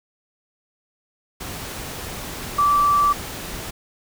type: tone in noise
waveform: sine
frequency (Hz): 1162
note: D6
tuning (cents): -19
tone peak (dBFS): -14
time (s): 2.58-3.13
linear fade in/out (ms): 10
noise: pink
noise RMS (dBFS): -32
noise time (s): 1.4-3.71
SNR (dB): +15
effects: none